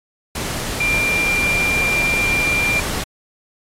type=tone in noise; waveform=sine; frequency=2380 Hz; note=D7; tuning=22 cents sharp; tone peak=-16 dBFS; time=0.8-2.8 s; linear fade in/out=5 ms; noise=pink; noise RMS=-24 dBFS; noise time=0.35-3.04 s; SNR=+5 dB; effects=low-pass 12000 Hz 12 dB/octave + AAC 48 kbps